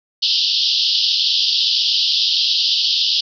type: band-pass noise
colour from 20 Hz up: white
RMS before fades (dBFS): -17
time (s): 0.22-3.21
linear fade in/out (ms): 10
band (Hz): 2900 to 5200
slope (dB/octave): 96
effects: none